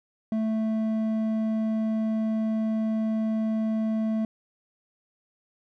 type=tone with hard clipping; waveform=sine; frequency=220 Hz; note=A3; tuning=in tune; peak=-25 dBFS; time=0.32-4.25 s; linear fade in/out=2 ms; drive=6 dB; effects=none